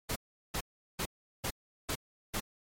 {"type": "noise bursts", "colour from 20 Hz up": "pink", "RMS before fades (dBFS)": -34, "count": 6, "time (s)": [0.09, 2.404], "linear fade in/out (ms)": 10, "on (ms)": 69, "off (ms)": 380, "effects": ["MP3 64 kbps"]}